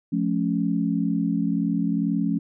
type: chord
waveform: sine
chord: F augmented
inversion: none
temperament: equal with one note detuned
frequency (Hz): 174.61 / 215.1 / 277.2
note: F3 / A3 / C#4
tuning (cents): 0 / -39 / 0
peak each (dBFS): -25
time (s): 0.12-2.39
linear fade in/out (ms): 10
effects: none